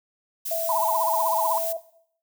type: noise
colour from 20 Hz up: violet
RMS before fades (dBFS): -30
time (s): 0.45-1.73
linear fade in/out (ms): 10
type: tone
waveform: sine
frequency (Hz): 659.3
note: E5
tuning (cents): 0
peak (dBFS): -24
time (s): 0.51-1.77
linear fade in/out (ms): 5
type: tone with vibrato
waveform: sine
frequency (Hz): 927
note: A#5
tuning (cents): -10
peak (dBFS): -22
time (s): 0.69-1.58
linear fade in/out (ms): 2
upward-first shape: triangle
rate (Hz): 16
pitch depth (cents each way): 190
effects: noise-tail reverb RT60 0.6 s tail -17 dB re dry